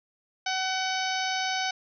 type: harmonic tone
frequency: 754 Hz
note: F#5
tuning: 32 cents sharp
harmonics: 1 / 2 / 3 / 4 / 5 / 6 / 7 / 8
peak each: -30 / -33 / -35 / -36 / -37 / -38 / -38 / -39 dBFS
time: 0.46-1.71 s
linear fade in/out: 5 ms
effects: none